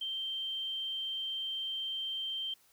sine tone, 3138 Hz, G7, 1 cent sharp, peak -34 dBFS, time 0.01-2.54 s, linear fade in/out 5 ms, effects white hiss -66 dBFS RMS until 2.72 s

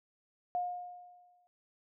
sine tone with exponential decay, 714 Hz, F5, 38 cents sharp, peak -29 dBFS, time 0.55-1.47 s, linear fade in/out 0 ms, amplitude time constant 200 ms, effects none

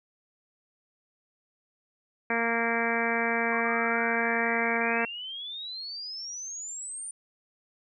harmonic tone, 231.4 Hz, A#3, 13 cents flat, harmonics 1 / 2 / 3 / 4 / 5 / 6 / 7 / 8 / 9 / 10, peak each -33 / -32 / -33 / -35 / -38 / -38 / -32 / -34 / -35 / -33 dBFS, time 2.3-5.05 s, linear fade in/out 2 ms
sine exponential sweep, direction up, 1085 to 9220 Hz, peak -35 dBFS, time 3.52-7.11 s, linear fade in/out 2 ms
effects none

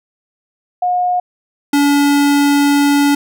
sine / square tone pair in turn, 720 / 285.7 Hz, F#5 / D4, -47 / -48 cents, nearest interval octave + major third, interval 1601 cents, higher first, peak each -12 / -10 dBFS, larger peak second, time 0.82-1.2 / 1.73-3.15 s, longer second, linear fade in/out 5 ms, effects none

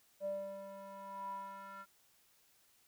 square tone with band-pass filter sweep, 196 Hz, G3, in tune, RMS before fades -45 dBFS, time 0.2-1.86 s, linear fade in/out 50 ms, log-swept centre 570 to 1300 Hz, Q 9.2, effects white hiss -70 dBFS RMS until 2.87 s

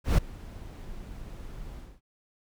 brown noise with ADSR envelope, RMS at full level -18 dBFS, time 0.04-2.01 s, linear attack 140 ms, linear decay 7 ms, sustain -23 dB, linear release 240 ms, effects none

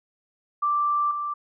sine tone with level steps, 1174.7 Hz, D6, in tune, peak -20 / -26 dBFS, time 0.62-1.34 s, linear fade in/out 10 ms, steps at 1.11 s, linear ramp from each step 2 ms, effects none

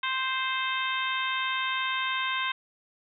harmonic tone, 523 Hz, C5, 1 cent flat, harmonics 2 / 3 / 4 / 5 / 6 / 7, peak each -31 / -33 / -34 / -35 / -36 / -36 dBFS, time 0.03-2.52 s, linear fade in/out 5 ms, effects none

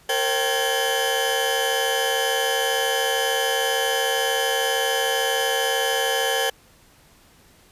40% pulse tone cluster, 461.9 / 535 / 779 / 1695 / 3054 Hz, A#4 / C5 / G5 / G#6 / G7, -16 / +38 / -11 / +35 / -46 cents, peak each -26 dBFS, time 0.09-6.5 s, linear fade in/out 5 ms, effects pink hiss -54 dBFS RMS until 7.71 s + resampled to 32000 Hz

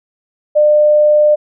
sine tone, 600 Hz, D5, 37 cents sharp, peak -6 dBFS, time 0.55-1.36 s, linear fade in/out 20 ms, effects none

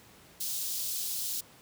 white high-pass noise, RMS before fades -34 dBFS, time 0.4-1.41 s, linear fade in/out 10 ms, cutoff 3600 Hz, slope 24 dB/octave, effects pink hiss -56 dBFS RMS until 1.61 s + high-pass 80 Hz 12 dB/octave

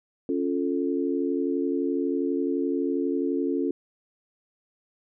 sine chord, Db augmented, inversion none, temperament equal, 277.2 / 349.2 / 440 Hz, Db4 / F4 / A4, 0 / 0 / 0 cents, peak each -26 / -28 / -30 dBFS, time 0.29-3.71 s, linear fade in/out 2 ms, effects none

